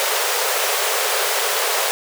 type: high-pass noise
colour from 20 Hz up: pink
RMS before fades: -20 dBFS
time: 0-1.91 s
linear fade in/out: 0 ms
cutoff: 400 Hz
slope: 96 dB/octave
effects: none